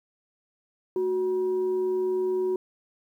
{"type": "tone with frequency modulation", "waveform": "sine", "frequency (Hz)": 370, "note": "F#4", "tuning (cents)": 0, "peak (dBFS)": -23, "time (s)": [0.96, 2.56], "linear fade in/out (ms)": 2, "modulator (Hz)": 589, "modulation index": 0.23, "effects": ["10-bit"]}